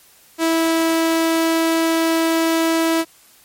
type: tone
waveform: sawtooth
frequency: 327.2 Hz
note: E4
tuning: 13 cents flat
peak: -11 dBFS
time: 0.38-3.05 s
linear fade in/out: 50 ms
effects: white hiss -50 dBFS RMS until 3.44 s + MP3 64 kbps